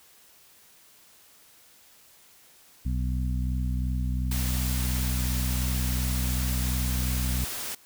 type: harmonic tone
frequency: 62.8 Hz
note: B1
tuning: 30 cents sharp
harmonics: 1 / 2 / 3 / 4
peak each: -26 / -32 / -36 / -38 dBFS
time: 2.85-7.45 s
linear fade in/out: 10 ms
type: noise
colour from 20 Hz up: white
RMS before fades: -34 dBFS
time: 4.31-7.75 s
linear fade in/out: 5 ms
effects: white hiss -56 dBFS RMS until 7.85 s